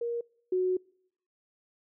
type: tone pair in turn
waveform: sine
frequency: 470.9 / 368.4 Hz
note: A#4 / F#4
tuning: +18 / -7 cents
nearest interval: major third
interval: 425 cents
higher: first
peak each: -29 / -24 dBFS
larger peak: second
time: 0.01-0.21 / 0.52-0.77 s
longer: second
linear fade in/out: 5 ms
effects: noise-tail reverb RT60 0.7 s tail -26 dB re dry